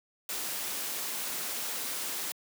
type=noise; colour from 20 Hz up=white; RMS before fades=-35 dBFS; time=0.29-2.32 s; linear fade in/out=2 ms; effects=high-pass 200 Hz 12 dB/octave